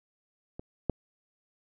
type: clicks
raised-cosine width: 2 ms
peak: -26 / -13 dBFS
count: 2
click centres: 0.595 / 0.897 s
effects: none